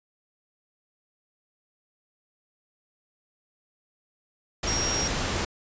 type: tone in noise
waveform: sine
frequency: 5610 Hz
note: F8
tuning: 7 cents sharp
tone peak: -27 dBFS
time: 4.67-5.08 s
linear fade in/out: 5 ms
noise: pink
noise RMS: -28 dBFS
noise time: 4.63-5.45 s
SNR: -2 dB
effects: resampled to 16000 Hz